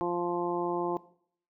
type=harmonic tone; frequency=174.61 Hz; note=F3; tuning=in tune; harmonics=1 / 2 / 3 / 4 / 5 / 6; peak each=-40 / -30 / -39 / -37 / -35 / -37 dBFS; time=0.01-0.97 s; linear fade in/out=0 ms; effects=noise-tail reverb RT60 0.6 s tail -18 dB re dry